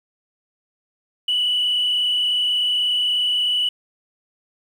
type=tone with frequency modulation; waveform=sine; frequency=2960 Hz; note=F#7; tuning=in tune; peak=-16 dBFS; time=1.28-3.69 s; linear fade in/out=5 ms; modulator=36.5 Hz; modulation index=1.6; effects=tanh soft clip ceiling -13 dBFS + 8-bit